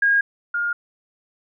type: tone pair in turn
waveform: sine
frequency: 1630 / 1416.7 Hz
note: G#6 / F6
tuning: -33 / +24 cents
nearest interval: major second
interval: 243 cents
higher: first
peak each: -14 / -20 dBFS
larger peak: first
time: 0.02-0.21 / 0.54-0.73 s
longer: neither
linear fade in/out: 5 ms
effects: none